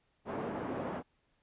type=band-pass noise; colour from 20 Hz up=pink; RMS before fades=-38 dBFS; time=0.25-1.03 s; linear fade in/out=50 ms; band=200 to 920 Hz; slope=12 dB/octave; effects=pink hiss -75 dBFS RMS until 1.42 s + resampled to 8000 Hz